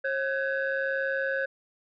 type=tone cluster; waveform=sine; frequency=540 / 1521 / 1662 Hz; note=C#5 / F#6 / G#6; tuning=-45 / +47 / +1 cents; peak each=-28 / -30 / -31 dBFS; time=0.04-1.46 s; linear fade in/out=10 ms; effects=tanh soft clip ceiling -20 dBFS